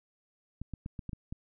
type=clicks; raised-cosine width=5 ms; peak=-26 dBFS; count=7; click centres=0.616 / 0.737 / 0.861 / 0.992 / 1.093 / 1.132 / 1.325 s; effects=none